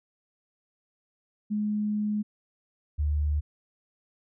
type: tone pair in turn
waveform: sine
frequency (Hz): 210.1 / 74.28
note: G#3 / D2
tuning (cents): +20 / +20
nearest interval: octave + tritone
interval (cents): 1800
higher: first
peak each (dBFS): -25 / -23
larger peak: second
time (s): 1.5-2.23 / 2.98-3.41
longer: first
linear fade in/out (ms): 20
effects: none